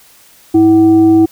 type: tone with frequency modulation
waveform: sine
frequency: 325.6 Hz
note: E4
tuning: 21 cents flat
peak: -4 dBFS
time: 0.54-1.26 s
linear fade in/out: 10 ms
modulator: 427 Hz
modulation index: 0.32
effects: white hiss -44 dBFS RMS until 1.31 s